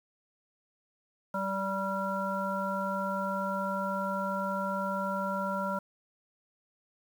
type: harmonic tone with a mistuned harmonic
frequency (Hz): 193.9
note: G3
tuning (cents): -19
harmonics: 1 / 3 / 5 / 7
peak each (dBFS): -35 / -35 / -35 / -35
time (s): 1.34-5.79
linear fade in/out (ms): 5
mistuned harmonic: 7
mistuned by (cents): +21
effects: 9-bit